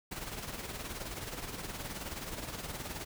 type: noise with tremolo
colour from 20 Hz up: pink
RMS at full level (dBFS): -39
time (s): 0.11-3.05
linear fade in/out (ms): 10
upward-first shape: sine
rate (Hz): 19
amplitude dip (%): 55
effects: none